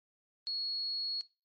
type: tone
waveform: sine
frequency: 4336 Hz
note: C#8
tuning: 39 cents flat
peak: -33 dBFS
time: 0.47-1.21 s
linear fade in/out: 0 ms
effects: noise-tail reverb RT60 0.3 s tail -20 dB re dry + MP3 32 kbps